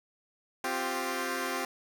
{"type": "chord", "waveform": "10% pulse", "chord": "C suspended fourth", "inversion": "none", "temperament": "equal with one note detuned", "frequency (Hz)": [261.6, 351.7, 392], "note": ["C4", "F4", "G4"], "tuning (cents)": [0, 12, 0], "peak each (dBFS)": -27, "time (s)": [0.64, 1.65], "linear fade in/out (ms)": 2, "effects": []}